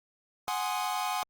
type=chord; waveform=45% pulse; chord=Ab dominant seventh; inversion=third; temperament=equal; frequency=740 / 830.6 / 1046.5 / 1244.5 Hz; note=Gb5 / Ab5 / C6 / Eb6; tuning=0 / 0 / 0 / 0 cents; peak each=-34 / -34 / -36 / -38 dBFS; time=0.48-1.23 s; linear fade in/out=0 ms; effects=Opus 48 kbps